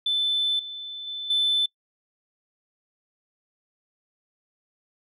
sine tone with level steps, 3520 Hz, A7, in tune, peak -20 / -33 / -30 / -18 dBFS, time 0.06-1.66 s, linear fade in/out 5 ms, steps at 0.59 / 1.07 / 1.3 s, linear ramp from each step 5 ms, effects noise-tail reverb RT60 0.1 s tail -26 dB re dry + tanh soft clip ceiling -16 dBFS

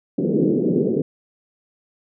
white band-pass noise, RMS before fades -19 dBFS, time 0.18-1.02 s, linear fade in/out 5 ms, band 150 to 450 Hz, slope 48 dB/octave, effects none

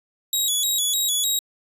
15% pulse tone with vibrato, 3600 Hz, A7, 39 cents sharp, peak -13 dBFS, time 0.33-1.39 s, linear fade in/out 2 ms, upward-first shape square, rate 3.3 Hz, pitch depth 100 cents each way, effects resampled to 32000 Hz

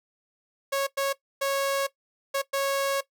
sawtooth tone bursts at uneven times, 551 Hz, C#5, 11 cents flat, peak -20 dBFS, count 5, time 0.72-0.87 / 0.97-1.13 / 1.41-1.87 / 2.34-2.42 / 2.53-3.01 s, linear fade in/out 10 ms, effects noise-tail reverb RT60 0.1 s tail -17 dB re dry

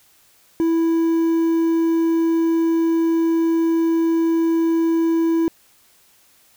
triangle tone with quantisation, 329.6 Hz, E4, in tune, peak -13 dBFS, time 0.6-5.48 s, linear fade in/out 0 ms, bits 7, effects white hiss -55 dBFS RMS until 6.56 s

